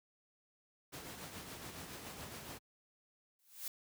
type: noise with tremolo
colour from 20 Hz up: pink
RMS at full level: -46 dBFS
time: 0.92-2.59 s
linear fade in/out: 20 ms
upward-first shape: triangle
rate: 7.1 Hz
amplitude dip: 45%
type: noise with exponential growth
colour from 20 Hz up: blue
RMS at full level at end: -39 dBFS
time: 3.39-3.68 s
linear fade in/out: 2 ms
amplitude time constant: 62 ms
effects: high-pass 80 Hz 12 dB/octave